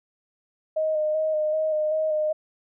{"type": "tone with vibrato", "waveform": "sine", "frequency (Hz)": 620, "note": "D#5", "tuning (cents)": -6, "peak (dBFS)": -21, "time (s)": [0.76, 2.33], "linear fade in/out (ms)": 10, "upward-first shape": "square", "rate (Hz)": 2.6, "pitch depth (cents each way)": 20, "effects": []}